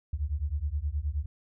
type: beating tone pair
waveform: sine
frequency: 68.9 / 78.4 Hz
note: C#2 / D#2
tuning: -10 / +14 cents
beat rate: 9.5 Hz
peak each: -31 dBFS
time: 0.13-1.26 s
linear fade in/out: 5 ms
effects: none